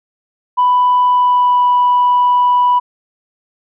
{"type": "tone with pitch glide", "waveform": "sine", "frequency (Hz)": [992, 984.6], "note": ["B5", "B5"], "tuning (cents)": [7, -6], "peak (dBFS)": -7, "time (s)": [0.57, 2.8], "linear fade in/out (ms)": 20, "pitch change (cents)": -13, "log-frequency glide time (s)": [1.05, 1.67], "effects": ["tanh soft clip ceiling -5 dBFS"]}